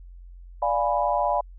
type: chord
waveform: sine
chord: D diminished seventh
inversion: none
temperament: equal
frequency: 587.3 / 698.5 / 830.6 / 987.8 Hz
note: D5 / F5 / Ab5 / Cb6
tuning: 0 / 0 / 0 / 0 cents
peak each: -26 dBFS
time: 0.62-1.41 s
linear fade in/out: 5 ms
effects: added 44 Hz sine -41 dBFS peak until 1.58 s